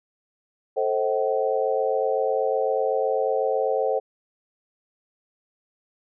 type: chord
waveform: sine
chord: A diminished seventh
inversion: none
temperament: just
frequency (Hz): 440 / 528 / 633.6 / 760.3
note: A4 / C5 / Eb5 / Gb5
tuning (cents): 0 / +16 / +31 / +47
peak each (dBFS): -25 / -24 / -29 / -28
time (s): 0.76-4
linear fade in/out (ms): 20
effects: none